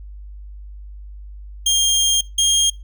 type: tone pair in turn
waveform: 25% pulse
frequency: 3212 / 3226 Hz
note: G7 / G7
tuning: +41 / +49 cents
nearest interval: unison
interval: 8 cents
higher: second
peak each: -10 dBFS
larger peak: neither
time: 1.66-2.21 / 2.38-2.7 s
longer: first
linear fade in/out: 5 ms
effects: noise-tail reverb RT60 0.2 s tail -20 dB re dry + added 50 Hz sine -33 dBFS peak until 2.83 s